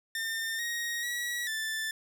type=tone with pitch steps; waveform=sawtooth; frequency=1806 / 1879 / 1925 / 1763 Hz; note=A6 / A#6 / B6 / A6; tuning=+45 / +13 / -45 / +3 cents; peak=-28 dBFS; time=0.15-1.91 s; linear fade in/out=2 ms; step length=440 ms; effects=none